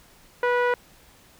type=tone with low-pass filter; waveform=sawtooth; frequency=489 Hz; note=B4; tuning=17 cents flat; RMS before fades=-22 dBFS; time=0.43-0.74 s; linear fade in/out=2 ms; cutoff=1700 Hz; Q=1.6; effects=pink hiss -54 dBFS RMS until 1.39 s